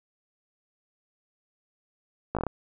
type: slowing click train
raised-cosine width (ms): 1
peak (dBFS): -14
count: 6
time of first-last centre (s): 2.35-2.467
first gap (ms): 17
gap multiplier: 1.16
effects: none